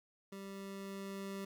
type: tone with level ramp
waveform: 25% pulse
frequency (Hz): 196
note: G3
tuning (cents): 0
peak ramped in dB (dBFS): -42 to -37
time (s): 0.32-1.45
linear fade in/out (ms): 5
effects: 12-bit